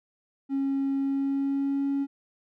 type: tone with pitch glide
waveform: triangle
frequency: 273.5 to 278 Hz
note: C#4 to C#4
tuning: -23 to +5 cents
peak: -21 dBFS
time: 0.49-2.07 s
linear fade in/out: 50 ms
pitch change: +28 cents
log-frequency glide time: 0.96-1.87 s
effects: tanh soft clip ceiling -20 dBFS